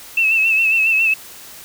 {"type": "tone with vibrato", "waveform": "sine", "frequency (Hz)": 2637, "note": "E7", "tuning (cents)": 0, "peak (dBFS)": -12, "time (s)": [0.17, 1.14], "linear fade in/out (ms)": 5, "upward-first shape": "sine", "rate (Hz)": 7.3, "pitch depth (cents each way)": 51, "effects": ["white hiss -38 dBFS RMS until 1.64 s"]}